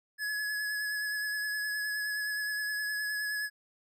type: tone with vibrato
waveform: square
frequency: 1695 Hz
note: G#6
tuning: 35 cents sharp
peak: -32 dBFS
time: 0.18-3.5 s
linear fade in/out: 50 ms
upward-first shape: sine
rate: 9.6 Hz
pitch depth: 20 cents each way
effects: none